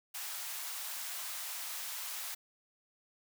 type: high-pass noise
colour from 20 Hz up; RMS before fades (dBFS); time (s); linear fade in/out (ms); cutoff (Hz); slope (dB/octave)
white; -41; 0.14-2.35; 10; 710; 24
effects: none